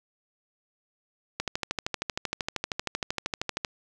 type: click train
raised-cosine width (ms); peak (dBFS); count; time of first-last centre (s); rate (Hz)
0.2; -11; 30; 1.4-3.648; 12.9
effects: none